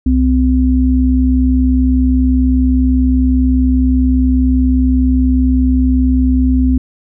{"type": "tone pair together", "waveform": "sine", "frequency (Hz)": [64.92, 256.7], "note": ["C2", "C4"], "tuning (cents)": [-13, -33], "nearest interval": "2 octaves", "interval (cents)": 2380, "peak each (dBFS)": -11, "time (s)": [0.06, 6.78], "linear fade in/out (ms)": 5, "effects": []}